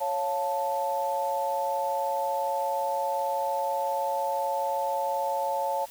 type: chord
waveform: sine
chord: Db augmented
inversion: none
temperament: equal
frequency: 554.4 / 698.5 / 880 Hz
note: Db5 / F5 / A5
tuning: 0 / 0 / 0 cents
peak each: -30 / -33 / -28 dBFS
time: 0-5.86 s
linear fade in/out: 20 ms
effects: white hiss -48 dBFS RMS until 5.9 s